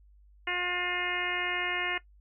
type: harmonic tone with a mistuned harmonic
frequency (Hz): 357.4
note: F4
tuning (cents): +40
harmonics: 1 / 2 / 3 / 4 / 5 / 6 / 7 / 8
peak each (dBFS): -39 / -40 / -39 / -38 / -35 / -34 / -39 / -38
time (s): 0.47-1.98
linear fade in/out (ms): 5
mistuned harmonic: 6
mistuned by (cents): -22
effects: noise-tail reverb RT60 0.1 s tail -17 dB re dry + added 50 Hz sine -55 dBFS peak until 2.2 s